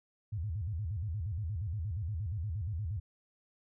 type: tone with vibrato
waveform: sine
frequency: 92.5 Hz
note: F#2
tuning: in tune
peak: -33 dBFS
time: 0.32-3 s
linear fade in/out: 10 ms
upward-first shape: square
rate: 8.5 Hz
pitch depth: 250 cents each way
effects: none